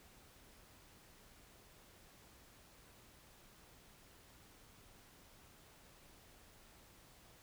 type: silence
effects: pink hiss -63 dBFS RMS until 7.42 s